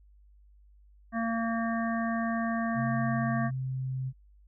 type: harmonic tone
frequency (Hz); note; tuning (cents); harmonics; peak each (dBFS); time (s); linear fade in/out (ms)
228.5; A#3; -34; 1 / 3 / 5 / 7 / 8; -29 / -34 / -37 / -40 / -39; 1.12-3.51; 50
type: tone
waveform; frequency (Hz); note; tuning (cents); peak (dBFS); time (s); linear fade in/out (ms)
sine; 130.81; C3; 0; -30; 2.74-4.13; 50
effects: added 50 Hz sine -55 dBFS peak until 4.47 s